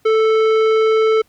sine tone with tanh clipping, 440.2 Hz, A4, 1 cent sharp, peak -13 dBFS, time 0.05-1.22 s, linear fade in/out 10 ms, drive 14 dB, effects pink hiss -58 dBFS RMS until 1.28 s

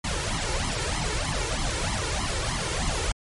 pink noise with flanger, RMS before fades -27 dBFS, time 0.04-3.12 s, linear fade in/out 5 ms, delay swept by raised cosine 0.95 to 2.25 ms, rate 3.2 Hz, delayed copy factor +1, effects low-pass 10000 Hz 12 dB/octave + MP3 48 kbps

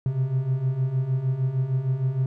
triangle beating tone pair, 126.7 / 133.2 Hz, B2 / C3, +45 / +31 cents, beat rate 6.5 Hz, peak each -26 / -21 dBFS, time 0.06-2.26 s, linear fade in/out 2 ms, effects none

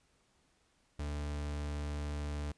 40% pulse tone, 73.42 Hz, D2, in tune, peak -35 dBFS, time 0.99-2.52 s, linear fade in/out 5 ms, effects pink hiss -72 dBFS RMS until 2.57 s + resampled to 22050 Hz

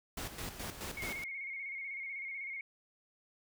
pink noise with tremolo, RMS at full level -41 dBFS, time 0.17-1.24 s, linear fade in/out 5 ms, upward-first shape square, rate 4.7 Hz, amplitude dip 60%
sine tone with vibrato, 2177 Hz, C#7, 32 cents flat, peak -39 dBFS, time 0.97-2.61 s, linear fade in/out 2 ms, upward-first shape square, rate 16 Hz, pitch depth 38 cents each way
effects none

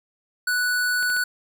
square tone, 1480 Hz, F#6, in tune, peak -21 dBFS, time 0.47-1.24 s, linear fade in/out 5 ms
clicks, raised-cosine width 0.3 ms, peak -23 dBFS, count 3, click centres 1.028 / 1.101 / 1.166 s
effects none

